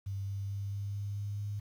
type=tone with pitch steps; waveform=sine; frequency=98.2 / 98.94 / 99.69 / 100.44 / 101.19 / 101.96 / 102.73 Hz; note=G2 / G2 / G2 / G2 / G#2 / G#2 / G#2; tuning=+4 / +17 / +30 / +43 / -45 / -31 / -18 cents; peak=-34 dBFS; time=0.06-1.6 s; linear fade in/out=10 ms; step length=220 ms; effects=10-bit